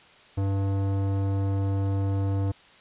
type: tone with tanh clipping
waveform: sine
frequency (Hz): 98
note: G2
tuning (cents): 0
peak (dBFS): -25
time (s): 0.37-2.52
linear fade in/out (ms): 10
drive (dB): 17
effects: white hiss -53 dBFS RMS until 2.8 s + resampled to 8000 Hz